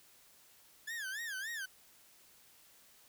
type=tone with vibrato; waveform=40% pulse; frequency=1690 Hz; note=G#6; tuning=30 cents sharp; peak=-38 dBFS; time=0.87-1.66 s; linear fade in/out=10 ms; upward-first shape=sine; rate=3.5 Hz; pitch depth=190 cents each way; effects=white hiss -63 dBFS RMS until 3.08 s